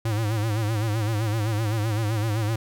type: tone with vibrato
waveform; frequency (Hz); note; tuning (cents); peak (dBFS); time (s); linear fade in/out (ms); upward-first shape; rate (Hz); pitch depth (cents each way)
square; 108.6; A2; -22; -23; 0.05-2.56; 5; sine; 7.8; 99
effects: none